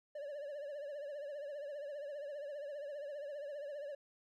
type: tone with vibrato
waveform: triangle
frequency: 577 Hz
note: D5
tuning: 31 cents flat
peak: -40 dBFS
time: 0.15-3.95 s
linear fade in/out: 5 ms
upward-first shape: triangle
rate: 15 Hz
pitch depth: 98 cents each way
effects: none